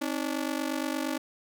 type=ring-modulated tone; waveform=sawtooth; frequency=289.2 Hz; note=D4; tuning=27 cents flat; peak=-22 dBFS; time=0.01-1.18 s; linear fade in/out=10 ms; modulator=24.3 Hz; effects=none

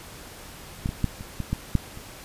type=clicks; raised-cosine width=5 ms; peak=-13 / -16 / -9 / -24 / -16 / -12 / -7 / -27 dBFS; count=8; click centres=0.859 / 0.891 / 1.043 / 1.209 / 1.403 / 1.53 / 1.753 / 1.974 s; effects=pink hiss -43 dBFS RMS until 2.24 s + resampled to 32000 Hz

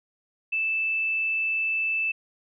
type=tone; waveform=sine; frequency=2637 Hz; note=E7; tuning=in tune; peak=-23 dBFS; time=0.52-2.12 s; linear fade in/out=10 ms; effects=none

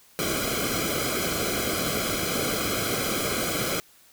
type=noise with comb filter; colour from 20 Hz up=pink; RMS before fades=-27 dBFS; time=0.19-3.8 s; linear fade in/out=0 ms; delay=1.1 ms; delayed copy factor=-1; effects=white hiss -56 dBFS RMS until 4.12 s

